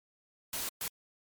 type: noise bursts at uneven times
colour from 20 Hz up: white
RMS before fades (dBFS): -36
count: 2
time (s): 0.53-0.69 / 0.81-0.88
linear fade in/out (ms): 2
effects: MP3 96 kbps